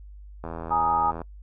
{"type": "click train", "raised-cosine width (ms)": 1, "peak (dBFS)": -20, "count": 65, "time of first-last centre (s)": [0.44, 1.217], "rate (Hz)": 82.4}
{"type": "chord", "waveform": "sine", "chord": "Ab suspended second", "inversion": "none", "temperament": "just", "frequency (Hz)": [830.6, 934.4, 1245.9], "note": ["Ab5", "Bb5", "Eb6"], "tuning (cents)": [0, 4, 2], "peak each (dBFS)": [-23, -26, -25], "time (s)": [0.7, 1.12], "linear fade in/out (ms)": 20}
{"effects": ["noise-tail reverb RT60 0.1 s tail -25 dB re dry", "added 50 Hz sine -41 dBFS peak until 1.42 s"]}